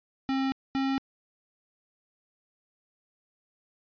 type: tone pair in turn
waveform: square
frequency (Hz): 267.6 / 269.3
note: C4 / C#4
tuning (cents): +39 / -50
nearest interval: unison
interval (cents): 11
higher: second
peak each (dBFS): -26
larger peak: neither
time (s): 0.29-0.52 / 0.75-0.98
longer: neither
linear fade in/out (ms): 0
effects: resampled to 11025 Hz